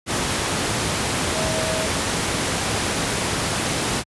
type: tone in noise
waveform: sine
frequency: 638 Hz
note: D#5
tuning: 43 cents sharp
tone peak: -26 dBFS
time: 1.32-1.89 s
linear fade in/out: 50 ms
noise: pink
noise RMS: -22 dBFS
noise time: 0.06-4.04 s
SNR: -7 dB
effects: high-pass 80 Hz 12 dB/octave + resampled to 24000 Hz